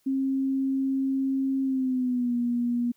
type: tone with pitch glide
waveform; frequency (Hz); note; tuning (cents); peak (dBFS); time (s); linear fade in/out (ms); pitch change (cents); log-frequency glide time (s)
sine; 268.3 to 240.4; C4 to B3; +44 to -46; -23; 0.06-2.92; 10; -190; 1.63-2.35
effects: white hiss -68 dBFS RMS until 2.96 s